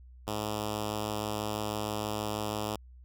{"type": "tone with notch filter", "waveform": "5% pulse", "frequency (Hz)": 106.2, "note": "G#2", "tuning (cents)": 39, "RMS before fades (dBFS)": -34, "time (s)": [0.27, 2.76], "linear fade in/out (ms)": 5, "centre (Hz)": 1600, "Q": 1.9, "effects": ["added 62 Hz sine -49 dBFS peak until 3.04 s"]}